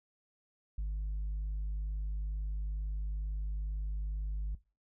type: tone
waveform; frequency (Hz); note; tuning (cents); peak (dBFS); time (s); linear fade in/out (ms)
sine; 51.1; G#1; -27; -30; 0.78-4.55; 5
effects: noise-tail reverb RT60 0.3 s tail -21 dB re dry + tanh soft clip ceiling -32 dBFS